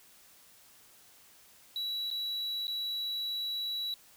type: tone with dropouts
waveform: triangle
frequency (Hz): 3916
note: B7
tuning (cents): -15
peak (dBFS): -31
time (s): 1.76-3.94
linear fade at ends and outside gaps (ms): 1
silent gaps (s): 2.103-2.112 / 2.67-2.68
effects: white hiss -59 dBFS RMS until 4.16 s